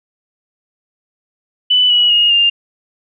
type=tone with pitch steps; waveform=sine; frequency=2989 / 2926 / 2864 / 2803 Hz; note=F#7 / F#7 / F7 / F7; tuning=+17 / -20 / +43 / +6 cents; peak=-8 dBFS; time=1.7-2.5 s; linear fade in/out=10 ms; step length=200 ms; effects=none